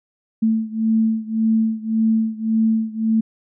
sine beating tone pair, 221.4 / 223.2 Hz, A3 / A3, +11 / +25 cents, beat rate 1.8 Hz, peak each -18 / -20 dBFS, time 0.42-3.21 s, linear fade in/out 10 ms, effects none

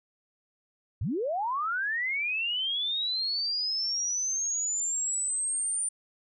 sine linear sweep, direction up, 71 to 9200 Hz, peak -27 dBFS, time 1.01-5.89 s, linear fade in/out 5 ms, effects none

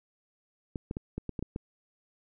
clicks, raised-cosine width 3 ms, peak -21 dBFS, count 8, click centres 0.758 / 0.911 / 0.969 / 1.18 / 1.293 / 1.392 / 1.426 / 1.561 s, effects none

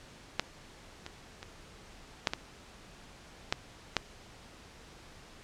clicks, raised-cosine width 0.2 ms, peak -9 / -23 / -25 / -8 / -14 / -9 / -8 dBFS, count 7, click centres 0.396 / 1.064 / 1.429 / 2.272 / 2.335 / 3.525 / 3.967 s, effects pink hiss -53 dBFS RMS until 5.43 s + low-pass 7000 Hz 12 dB/octave

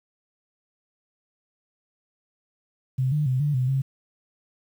sine tone with pitch steps, 130 / 149.8 / 128.7 / 147 / 127.4 / 134.6 Hz, C3 / D3 / C3 / D3 / C3 / C3, -11 / +35 / -28 / +2 / -46 / +49 cents, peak -20 dBFS, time 2.98-3.82 s, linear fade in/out 10 ms, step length 140 ms, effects 9-bit

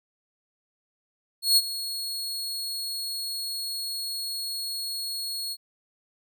sawtooth tone with ADSR envelope, 4325 Hz, C#8, 43 cents flat, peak -12 dBFS, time 1.42-5.57 s, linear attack 150 ms, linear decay 39 ms, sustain -15 dB, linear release 50 ms, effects none

